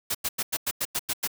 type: noise bursts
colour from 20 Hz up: white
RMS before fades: -27 dBFS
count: 9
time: 0.1-1.276 s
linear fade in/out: 10 ms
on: 48 ms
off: 93 ms
effects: none